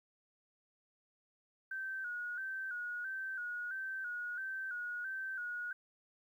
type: tone with vibrato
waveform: sine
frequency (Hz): 1500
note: F#6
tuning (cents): +23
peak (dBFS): -38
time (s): 1.71-5.73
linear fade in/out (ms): 5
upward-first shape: square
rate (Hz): 1.5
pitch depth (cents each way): 59
effects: 12-bit